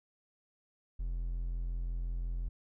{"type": "tone", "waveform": "triangle", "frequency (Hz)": 42.82, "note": "F1", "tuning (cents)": -33, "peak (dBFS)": -31, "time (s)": [0.99, 2.49], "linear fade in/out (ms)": 10, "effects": []}